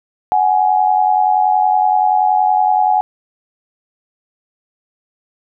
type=tone pair together; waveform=sine; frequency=745.4 / 836 Hz; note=F#5 / G#5; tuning=+13 / +11 cents; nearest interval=major second; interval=198 cents; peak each=-13 dBFS; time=0.32-3.01 s; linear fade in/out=0 ms; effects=none